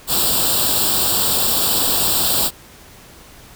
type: noise with comb filter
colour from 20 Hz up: white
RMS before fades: -17 dBFS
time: 0.07-2.51 s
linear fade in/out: 50 ms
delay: 0.24 ms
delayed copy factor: +0.85
effects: pink hiss -43 dBFS RMS until 3.55 s